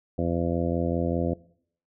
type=harmonic tone; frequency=85.1 Hz; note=F2; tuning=44 cents flat; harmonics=1 / 2 / 3 / 4 / 5 / 6 / 7 / 8; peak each=-30 / -30 / -30 / -32 / -37 / -32 / -35 / -37 dBFS; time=0.18-1.34 s; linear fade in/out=5 ms; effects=noise-tail reverb RT60 0.6 s tail -20 dB re dry